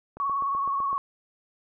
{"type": "click train", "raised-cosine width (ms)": 1, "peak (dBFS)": -27, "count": 7, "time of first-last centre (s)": [0.17, 0.929], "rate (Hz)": 7.9}
{"type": "tone with vibrato", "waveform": "sine", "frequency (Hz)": 1108.7, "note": "C#6", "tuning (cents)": 0, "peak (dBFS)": -24, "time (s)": [0.2, 0.98], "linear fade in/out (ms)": 0, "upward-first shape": "sine", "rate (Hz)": 19, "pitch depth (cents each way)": 39}
{"effects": []}